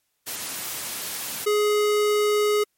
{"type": "high-pass noise", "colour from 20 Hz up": "white", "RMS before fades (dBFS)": -31, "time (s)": [0.26, 1.46], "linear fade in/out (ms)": 20, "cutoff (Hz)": 100, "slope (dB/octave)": 12}
{"type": "tone", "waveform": "square", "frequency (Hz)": 418.5, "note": "G#4", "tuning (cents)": 13, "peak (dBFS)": -19, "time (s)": [1.46, 2.64], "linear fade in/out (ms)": 10}
{"effects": ["white hiss -73 dBFS RMS until 2.77 s", "MP3 64 kbps"]}